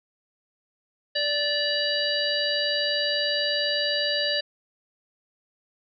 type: harmonic tone with a mistuned harmonic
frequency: 584 Hz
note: D5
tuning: 10 cents flat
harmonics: 1 / 3 / 5 / 7 / 8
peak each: -29 / -29 / -29 / -29 / -29 dBFS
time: 1.15-4.41 s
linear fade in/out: 10 ms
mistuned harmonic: 7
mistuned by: -76 cents
effects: none